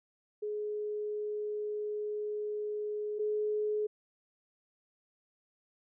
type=tone pair in turn; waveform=sine; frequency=420.5 / 423.2 Hz; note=G#4 / G#4; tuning=+22 / +33 cents; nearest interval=unison; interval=11 cents; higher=second; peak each=-33 / -29 dBFS; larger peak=second; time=0.42-3.19 / 3.19-3.87 s; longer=first; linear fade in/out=10 ms; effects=none